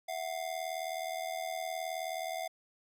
square ring-modulated tone, 700 Hz, F5, 4 cents sharp, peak -33 dBFS, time 0.08-2.48 s, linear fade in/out 10 ms, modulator 39.6 Hz, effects none

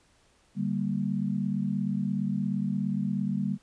sine chord, G minor, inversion second, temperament equal, 146.83 / 196 / 233.1 Hz, D3 / G3 / Bb3, 0 / 0 / 0 cents, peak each -33 / -28 / -32 dBFS, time 0.55-3.58 s, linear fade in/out 50 ms, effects pink hiss -64 dBFS RMS until 3.62 s + resampled to 22050 Hz

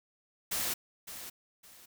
white noise with echo, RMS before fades -33 dBFS, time 0.51-0.74 s, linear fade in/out 10 ms, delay 560 ms, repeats 2, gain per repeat -11 dB, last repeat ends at 1.86 s, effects none

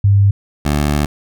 sine / 15% pulse tone pair in turn, 99.9 / 73.47 Hz, G2 / D2, +33 / +1 cents, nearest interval perfect fourth, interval 532 cents, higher first, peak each -7 dBFS, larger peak neither, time 0.04-0.31 / 0.65-1.06 s, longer second, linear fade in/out 5 ms, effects none

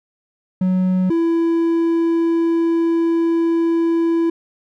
triangle tone pair in turn, 185 / 333.1 Hz, F#3 / E4, 0 / +18 cents, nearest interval minor seventh, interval 1018 cents, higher second, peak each -12 dBFS, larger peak neither, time 0.61-1.1 / 1.1-4.3 s, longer second, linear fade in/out 5 ms, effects none

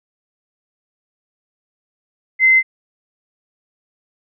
sine tone, 2064 Hz, C7, 24 cents flat, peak -8 dBFS, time 2.39-2.63 s, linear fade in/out 50 ms, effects none

